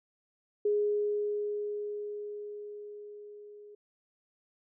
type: tone with level ramp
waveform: sine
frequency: 415.3 Hz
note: G#4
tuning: in tune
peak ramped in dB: -24 to -48 dBFS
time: 0.65-3.75 s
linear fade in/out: 5 ms
effects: none